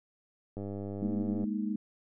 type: click train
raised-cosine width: 2 ms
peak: -26 dBFS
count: 88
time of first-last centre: 0.57-1.44 s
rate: 100 Hz
type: chord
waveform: sine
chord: Ab suspended second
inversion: none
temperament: just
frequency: 207.7 / 233.6 / 311.5 Hz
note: Ab3 / Bb3 / Eb4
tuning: 0 / +4 / +2 cents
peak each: -32 / -36 / -37 dBFS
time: 1.02-1.76 s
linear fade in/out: 5 ms
effects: none